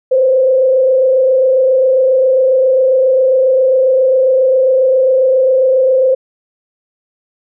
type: tone with frequency modulation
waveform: sine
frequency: 521 Hz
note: C5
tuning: 7 cents flat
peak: -7 dBFS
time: 0.11-6.15 s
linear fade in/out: 10 ms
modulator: 27.4 Hz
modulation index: 0.56
effects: none